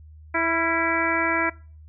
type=harmonic tone with a mistuned harmonic; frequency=329.6 Hz; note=E4; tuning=in tune; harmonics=1 / 2 / 3 / 4 / 5 / 6 / 7; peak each=-28 / -28 / -28 / -28 / -28 / -28 / -28 dBFS; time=0.34-1.5 s; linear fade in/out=10 ms; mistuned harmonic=4; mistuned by=+51 cents; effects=noise-tail reverb RT60 0.4 s tail -22 dB re dry + added 77 Hz sine -43 dBFS peak until 1.88 s